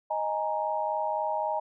sine chord, D# suspended fourth, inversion none, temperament just, 622.3 / 829.7 / 933.4 Hz, D#5 / G#5 / A#5, 0 / -2 / +2 cents, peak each -31 dBFS, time 0.1-1.6 s, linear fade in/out 10 ms, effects none

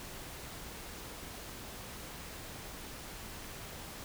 silence, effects pink hiss -46 dBFS RMS until 4.04 s

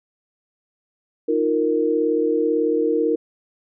sine chord, Eb suspended second, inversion none, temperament equal with one note detuned, 311.1 / 349.2 / 463.7 Hz, Eb4 / F4 / Bb4, 0 / 0 / -9 cents, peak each -22 / -24 / -19 dBFS, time 1.28-3.16 s, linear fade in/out 10 ms, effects none

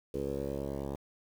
10% pulse tone with low-pass filter sweep, 69.3 Hz, C#2, in tune, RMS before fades -36 dBFS, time 0.14-0.96 s, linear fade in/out 5 ms, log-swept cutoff 460 to 700 Hz, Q 5.1, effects 9-bit

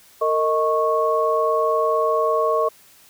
sine tone cluster, 457.2 / 626 / 1101 Hz, A#4 / D#5 / C#6, -34 / +10 / -12 cents, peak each -21 dBFS, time 0.21-2.69 s, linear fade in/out 10 ms, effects white hiss -51 dBFS RMS until 3.09 s

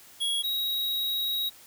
square tone pair in turn, 3322 / 3818 Hz, G#7 / A#7, 0 / +41 cents, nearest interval major second, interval 241 cents, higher second, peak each -26 / -27 dBFS, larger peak first, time 0.2-0.43 / 0.43-1.5 s, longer second, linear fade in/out 20 ms, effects white hiss -52 dBFS RMS until 1.66 s

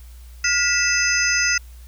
sine tone cluster, 1421 / 1961 / 2626 / 5050 / 6240 Hz, F6 / B6 / E7 / D#8 / G8, +30 / -13 / -7 / +25 / -9 cents, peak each -23 dBFS, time 0.44-1.58 s, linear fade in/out 5 ms, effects added 60 Hz sine -38 dBFS peak until 1.87 s + white hiss -53 dBFS RMS until 1.87 s

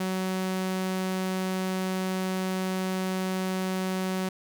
sawtooth tone, 187.2 Hz, F#3, 20 cents sharp, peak -23 dBFS, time 0-4.29 s, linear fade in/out 5 ms, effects none

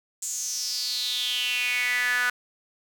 sawtooth tone with high-pass filter sweep, 246.9 Hz, B3, in tune, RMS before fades -27 dBFS, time 0.22-2.3 s, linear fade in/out 5 ms, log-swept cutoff 7400 to 1500 Hz, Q 6.7, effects none

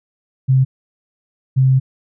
sine tone pair in turn, 131.6 / 131.6 Hz, C3 / C3, +10 / +10 cents, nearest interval unison, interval 0 cents, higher neither, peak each -9 dBFS, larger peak neither, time 0.48-0.65 / 1.56-1.8 s, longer second, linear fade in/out 20 ms, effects none

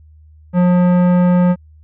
sine tone with tanh clipping, 178.6 Hz, F3, 39 cents sharp, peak -11 dBFS, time 0.53-1.56 s, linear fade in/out 50 ms, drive 15 dB, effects added 77 Hz sine -41 dBFS peak until 1.83 s

